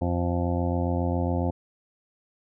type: harmonic tone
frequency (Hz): 87.31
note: F2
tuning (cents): 0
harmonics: 1 / 2 / 3 / 4 / 6 / 7 / 8 / 9 / 10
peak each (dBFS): -26 / -31 / -30 / -34 / -33 / -39 / -35 / -41 / -39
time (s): 0.01-1.51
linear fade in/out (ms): 10
effects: none

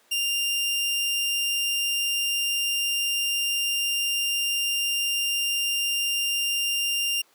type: tone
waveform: sawtooth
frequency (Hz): 2794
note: F7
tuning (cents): 0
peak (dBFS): -20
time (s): 0.11-7.22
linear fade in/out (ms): 10
effects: pink hiss -60 dBFS RMS until 7.34 s + high-pass 400 Hz 12 dB/octave

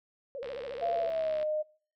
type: tone with vibrato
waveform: sine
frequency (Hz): 512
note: C5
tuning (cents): -38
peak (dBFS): -36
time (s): 0.35-1.1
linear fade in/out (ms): 0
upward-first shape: sine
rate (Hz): 14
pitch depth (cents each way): 200
type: click train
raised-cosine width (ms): 0.3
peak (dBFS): -29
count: 69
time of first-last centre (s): 0.43-1.429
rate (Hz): 68.1
type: tone with pitch glide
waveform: sine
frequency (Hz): 684 to 612.9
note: F5 to D#5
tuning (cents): -36 to -26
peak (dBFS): -28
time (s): 0.81-1.63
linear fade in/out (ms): 20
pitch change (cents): -190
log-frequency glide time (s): 0.94-1.4
effects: noise-tail reverb RT60 0.4 s tail -19 dB re dry

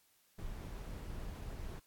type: noise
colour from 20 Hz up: brown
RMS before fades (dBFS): -44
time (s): 0.38-1.8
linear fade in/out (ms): 10
effects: white hiss -71 dBFS RMS until 1.86 s + AAC 64 kbps

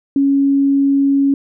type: tone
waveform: sine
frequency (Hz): 277.2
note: C#4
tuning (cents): 0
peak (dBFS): -10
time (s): 0.16-1.34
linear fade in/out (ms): 2
effects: none

